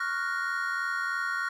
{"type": "chord", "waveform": "triangle", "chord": "Gb major seventh", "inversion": "second", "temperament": "equal", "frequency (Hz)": [1108.7, 1396.9, 1480, 1864.7], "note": ["Db6", "F6", "Gb6", "Bb6"], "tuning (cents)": [0, 0, 0, 0], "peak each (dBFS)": [-34, -30, -32, -33], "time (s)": [0, 1.49], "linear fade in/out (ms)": 5, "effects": []}